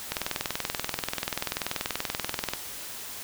click train, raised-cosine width 0.2 ms, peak -10 dBFS, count 51, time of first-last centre 0.12-2.535 s, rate 20.7 Hz, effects white hiss -39 dBFS RMS until 3.23 s

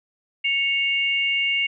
sine tone pair together, 2209 / 2800 Hz, C#7 / F7, -7 / +4 cents, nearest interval major third, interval 411 cents, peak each -22 dBFS, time 0.44-1.67 s, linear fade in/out 10 ms, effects none

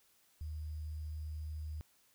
sine tone with sample-and-hold, 77 Hz, D#2, 17 cents flat, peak -39 dBFS, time 0.41-1.81 s, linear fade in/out 0 ms, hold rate 4900 Hz, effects white hiss -70 dBFS RMS until 2.14 s

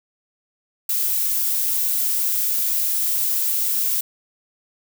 violet noise, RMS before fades -21 dBFS, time 0.89-4.01 s, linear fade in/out 5 ms, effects none

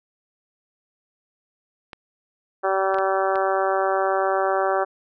clicks, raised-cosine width 0.3 ms, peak -20 dBFS, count 4, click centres 1.932 / 2.944 / 2.986 / 3.357 s
harmonic tone, 192.2 Hz, G3, 34 cents flat, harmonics 2 / 3 / 4 / 5 / 6 / 7 / 8 / 9, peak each -25 / -24 / -24 / -32 / -28 / -30 / -32 / -38 dBFS, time 2.63-4.85 s, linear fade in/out 20 ms
effects none

